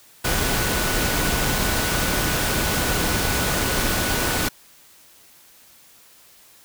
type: tone in noise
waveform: sine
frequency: 1480 Hz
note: F#6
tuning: in tune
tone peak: -31 dBFS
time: 0.24-4.49 s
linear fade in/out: 10 ms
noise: pink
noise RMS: -22 dBFS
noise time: 0.24-4.49 s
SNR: -12 dB
effects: white hiss -51 dBFS RMS until 6.64 s